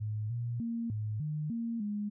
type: tone with pitch steps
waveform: sine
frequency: 106.9 / 118.7 / 231.6 / 107.1 / 151.7 / 231.1 / 207.1 Hz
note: A2 / A#2 / A#3 / A2 / D#3 / A#3 / G#3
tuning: -49 / +32 / -11 / -46 / -44 / -15 / -5 cents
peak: -32 dBFS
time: 0-2.1 s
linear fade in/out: 20 ms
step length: 300 ms
effects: none